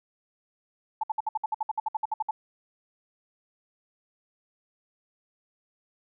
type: tone bursts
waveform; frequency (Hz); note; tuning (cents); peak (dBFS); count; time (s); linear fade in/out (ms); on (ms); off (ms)
sine; 869; A5; -22; -24; 16; 1.01-2.31; 5; 25; 60
effects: none